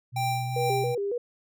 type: tone with pitch glide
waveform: sine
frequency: 122.7 to 126.3 Hz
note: B2 to B2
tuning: -11 to +39 cents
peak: -29 dBFS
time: 0.12-0.96 s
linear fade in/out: 50 ms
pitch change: +50 cents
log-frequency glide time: 0.43-0.59 s
type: tone with tremolo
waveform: square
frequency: 786 Hz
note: G5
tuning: 4 cents sharp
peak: -26 dBFS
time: 0.16-0.95 s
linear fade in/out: 5 ms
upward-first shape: sine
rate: 2.3 Hz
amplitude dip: 65%
type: tone with vibrato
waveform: sine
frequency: 440 Hz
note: A4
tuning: in tune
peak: -26 dBFS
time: 0.56-1.18 s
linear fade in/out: 5 ms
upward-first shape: square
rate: 3.6 Hz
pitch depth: 160 cents each way
effects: none